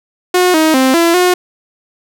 sawtooth tone with pitch steps, 362.1 / 315.7 / 261.9 / 336.9 / 360.8 Hz, F#4 / D#4 / C4 / E4 / F#4, -37 / +25 / +2 / +38 / -44 cents, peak -4 dBFS, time 0.34-1.34 s, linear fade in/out 5 ms, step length 200 ms, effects none

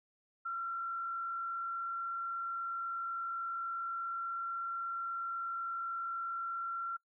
sine tone with frequency modulation, 1364 Hz, F6, 41 cents flat, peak -35 dBFS, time 0.45-6.97 s, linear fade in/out 10 ms, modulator 56.4 Hz, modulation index 0.32, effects noise-tail reverb RT60 0.1 s tail -24 dB re dry

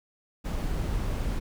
brown noise, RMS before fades -29 dBFS, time 0.44-1.4 s, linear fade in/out 20 ms, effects none

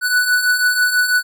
square beating tone pair, 1480 / 1486.1 Hz, F#6 / F#6, 0 / +7 cents, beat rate 6.1 Hz, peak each -21 / -15 dBFS, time 0.01-1.23 s, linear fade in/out 50 ms, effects none

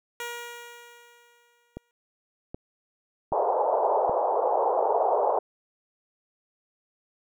10% pulse tone with exponential decay, 475.8 Hz, A#4, 35 cents sharp, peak -23 dBFS, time 0.2-1.91 s, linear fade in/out 1 ms, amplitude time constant 370 ms
click train, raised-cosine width 2 ms, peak -22 dBFS, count 4, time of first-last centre 1.77-4.096 s, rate 1.29 Hz
white band-pass noise, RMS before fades -24 dBFS, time 3.32-5.39 s, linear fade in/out 5 ms, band 430 to 920 Hz, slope 48 dB/octave
effects none

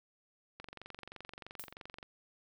click train, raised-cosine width 0.3 ms, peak -30 dBFS, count 34, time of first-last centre 0.6-2.029 s, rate 23.1 Hz
violet noise with exponential decay, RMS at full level -40 dBFS, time 1.59-1.74 s, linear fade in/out 5 ms, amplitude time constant 32 ms
effects none

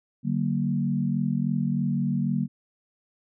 sine chord, D augmented, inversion none, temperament equal with one note detuned, 146.83 / 189.54 / 233.1 Hz, D3 / F#3 / A#3, 0 / +42 / 0 cents, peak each -27 dBFS, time 0.23-2.48 s, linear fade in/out 50 ms, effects none

